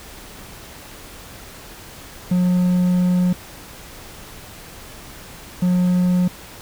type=tone bursts at uneven times; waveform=triangle; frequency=180 Hz; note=F#3; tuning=47 cents flat; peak=-12 dBFS; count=2; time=2.31-3.33 / 5.62-6.28 s; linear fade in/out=5 ms; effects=pink hiss -39 dBFS RMS until 6.61 s